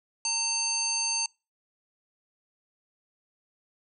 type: harmonic tone with a mistuned harmonic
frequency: 900 Hz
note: A5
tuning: 39 cents sharp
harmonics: 1 / 3 / 5 / 7 / 9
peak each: -37 / -36 / -31 / -29 / -33 dBFS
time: 0.25-1.26 s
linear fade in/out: 2 ms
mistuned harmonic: 5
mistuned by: +28 cents
effects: noise-tail reverb RT60 0.3 s tail -26 dB re dry